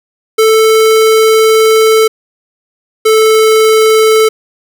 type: tone pair in turn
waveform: square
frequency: 440.6 / 438.3 Hz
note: A4 / A4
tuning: +2 / -7 cents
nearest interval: unison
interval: 9 cents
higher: first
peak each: -5 dBFS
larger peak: neither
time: 0.38-2.08 / 3.05-4.29 s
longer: first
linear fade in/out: 10 ms
effects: none